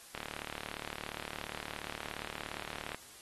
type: click train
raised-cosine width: 0.3 ms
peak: -23 dBFS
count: 105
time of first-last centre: 0.15-2.946 s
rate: 37.2 Hz
effects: white hiss -54 dBFS RMS until 3.21 s + AAC 32 kbps